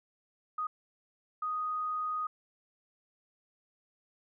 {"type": "tone bursts at uneven times", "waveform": "sine", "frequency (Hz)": 1244.5, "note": "D#6", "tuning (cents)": 0, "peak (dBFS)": -31, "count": 2, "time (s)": [[0.58, 0.67], [1.42, 2.27]], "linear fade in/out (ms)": 5, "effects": []}